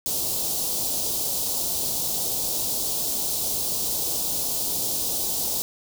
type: band-stop noise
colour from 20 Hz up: white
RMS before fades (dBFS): -26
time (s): 0.06-5.62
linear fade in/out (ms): 0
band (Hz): 830 to 3800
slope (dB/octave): 24
effects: none